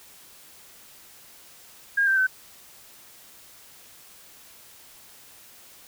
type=tone with pitch steps; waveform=sine; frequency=1622 / 1567 / 1526 Hz; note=G#6 / G6 / G6; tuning=-41 / -1 / -47 cents; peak=-18 dBFS; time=1.97-2.27 s; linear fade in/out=10 ms; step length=100 ms; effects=white hiss -50 dBFS RMS until 5.87 s